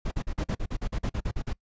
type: noise bursts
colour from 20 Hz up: brown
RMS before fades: -28 dBFS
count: 14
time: 0.05-1.532 s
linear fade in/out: 10 ms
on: 65 ms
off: 44 ms
effects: noise-tail reverb RT60 0.1 s tail -24 dB re dry + resampled to 16000 Hz